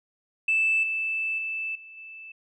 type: tone with level steps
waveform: sine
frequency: 2637 Hz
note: E7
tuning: in tune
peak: -19 / -25 / -28 / -43 / -40 dBFS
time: 0.48-2.32 s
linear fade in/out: 5 ms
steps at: 0.83 / 1.38 / 1.75 / 1.97 s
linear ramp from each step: 5 ms
effects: tanh soft clip ceiling -15 dBFS